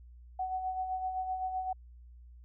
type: tone with tremolo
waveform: sine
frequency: 748 Hz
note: F#5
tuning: 19 cents sharp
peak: -30 dBFS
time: 0.39-1.73 s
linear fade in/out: 5 ms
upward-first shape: sine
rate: 7.8 Hz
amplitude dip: 50%
effects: added 60 Hz sine -50 dBFS peak until 2.44 s